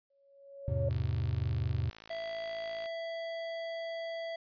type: tone with exponential growth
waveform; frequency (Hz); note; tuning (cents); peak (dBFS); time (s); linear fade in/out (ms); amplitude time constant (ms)
sine; 556; C#5; +5; -30; 0.1-0.89; 5; 170
type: chord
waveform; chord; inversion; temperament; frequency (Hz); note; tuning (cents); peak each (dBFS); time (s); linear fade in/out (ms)
triangle; E augmented; none; equal with one note detuned; 82.41 / 103.83 / 128.12; E2 / G#2 / B#2; 0 / 0 / -36; -32; 0.68-1.9; 0
type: click train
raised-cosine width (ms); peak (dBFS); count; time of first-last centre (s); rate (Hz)
0.2; -31; 108; 0.91-2.859; 54.9
type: tone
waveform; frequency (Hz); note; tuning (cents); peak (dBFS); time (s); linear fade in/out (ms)
square; 663; E5; +10; -37; 2.1-4.36; 5
effects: resampled to 11025 Hz